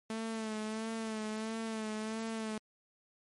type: tone with vibrato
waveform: sawtooth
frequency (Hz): 220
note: A3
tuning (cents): 0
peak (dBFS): -32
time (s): 0.1-2.58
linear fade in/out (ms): 2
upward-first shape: sine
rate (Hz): 1.5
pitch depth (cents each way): 40
effects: MP3 48 kbps